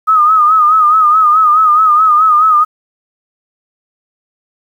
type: tone with vibrato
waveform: sine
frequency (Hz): 1249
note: D#6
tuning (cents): +6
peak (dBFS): -5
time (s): 0.07-2.65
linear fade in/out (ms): 20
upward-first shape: sine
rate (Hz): 4.7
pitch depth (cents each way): 71
effects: 7-bit